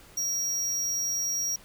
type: tone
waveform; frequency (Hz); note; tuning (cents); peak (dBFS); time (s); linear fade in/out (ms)
square; 5670; F8; +25; -27; 0.17-1.56; 5
effects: pink hiss -53 dBFS RMS until 1.64 s